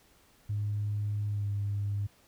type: tone with pitch glide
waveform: sine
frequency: 103.83 to 101.46 Hz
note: G#2 to G#2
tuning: 0 to -40 cents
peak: -28 dBFS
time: 0.49-2.07 s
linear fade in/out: 10 ms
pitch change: -40 cents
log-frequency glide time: 1.26-1.48 s
effects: tanh soft clip ceiling -24 dBFS + pink hiss -63 dBFS RMS until 2.27 s